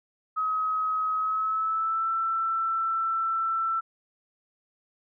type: tone with pitch glide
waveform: sine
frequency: 1272 to 1334.5 Hz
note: D#6 to E6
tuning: +38 to +21 cents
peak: -24 dBFS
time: 0.36-3.81 s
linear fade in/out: 20 ms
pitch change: +83 cents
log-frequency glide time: 1.16-2.11 s
effects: none